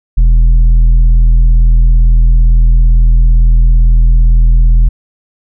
triangle tone with tanh clipping, 41.11 Hz, E1, 4 cents flat, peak -4 dBFS, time 0.17-4.89 s, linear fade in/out 10 ms, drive 10 dB, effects none

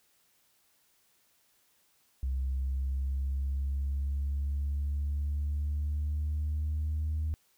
sine exponential sweep, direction up, 65.41 to 77.78 Hz, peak -27 dBFS, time 2.23-7.34 s, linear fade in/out 0 ms, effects tanh soft clip ceiling -26 dBFS + white hiss -69 dBFS RMS until 7.57 s

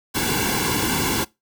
pink noise with comb filter, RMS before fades -22 dBFS, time 0.14-1.25 s, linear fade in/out 20 ms, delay 1.6 ms, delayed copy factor -0.9, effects noise-tail reverb RT60 0.2 s tail -21 dB re dry

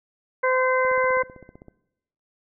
harmonic tone, 514 Hz, C5, 31 cents flat, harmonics 1 / 2 / 3 / 4, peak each -21 / -24 / -26 / -27 dBFS, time 0.43-1.23 s, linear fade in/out 10 ms
click train, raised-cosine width 2 ms, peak -30 dBFS, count 14, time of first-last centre 0.85-1.683 s, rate 15.6 Hz
effects noise-tail reverb RT60 0.9 s tail -20 dB re dry

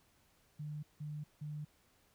sine tone bursts, 150 Hz, D3, 37 cents sharp, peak -40 dBFS, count 3, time 0.59-1.65 s, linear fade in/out 10 ms, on 240 ms, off 170 ms, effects pink hiss -71 dBFS RMS until 2.14 s

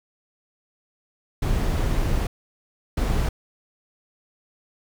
brown noise bursts at uneven times, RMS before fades -22 dBFS, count 2, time 1.42-2.27 / 2.97-3.29 s, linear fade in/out 5 ms, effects none

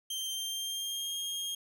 sawtooth tone with pitch glide, 3146 to 3238 Hz, G7 to G#7, +6 to -45 cents, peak -31 dBFS, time 0.1-1.55 s, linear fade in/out 5 ms, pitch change +49 cents, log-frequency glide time 0.29-1.17 s, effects none

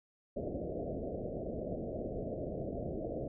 white low-pass noise, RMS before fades -39 dBFS, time 0.36-3.28 s, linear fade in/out 5 ms, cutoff 670 Hz, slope 96 dB/octave, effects none

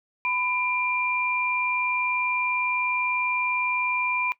sine tone pair together, 1000 / 2381 Hz, B5 / D7, +21 / +23 cents, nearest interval octave + minor third, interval 1502 cents, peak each -28 / -24 dBFS, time 0.25-4.32 s, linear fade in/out 0 ms, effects noise-tail reverb RT60 0.1 s tail -18 dB re dry

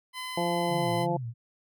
15% pulse tone, 1018 Hz, C6, 48 cents flat, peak -28 dBFS, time 0.13-1.07 s, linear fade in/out 50 ms
harmonic tone, 172.8 Hz, F3, 18 cents flat, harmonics 1 / 2 / 3 / 4 / 5, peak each -32 / -32 / -32 / -32 / -32 dBFS, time 0.37-1.17 s, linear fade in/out 5 ms
sine tone with vibrato, 131.8 Hz, C3, 13 cents sharp, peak -32 dBFS, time 0.68-1.34 s, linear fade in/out 50 ms, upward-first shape sine, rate 2.9 Hz, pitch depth 230 cents each way
effects none

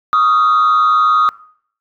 sine tone with frequency modulation, 1244.5 Hz, D#6, in tune, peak -7 dBFS, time 0.13-1.29 s, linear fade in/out 0 ms, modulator 112 Hz, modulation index 0.66, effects noise-tail reverb RT60 0.6 s tail -23 dB re dry + tanh soft clip ceiling -7 dBFS

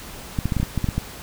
clicks, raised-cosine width 5 ms, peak -9 dBFS, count 10, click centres 0.388 / 0.456 / 0.522 / 0.567 / 0.6 / 0.63 / 0.777 / 0.843 / 0.888 / 0.98 s, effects pink hiss -38 dBFS RMS until 1.22 s

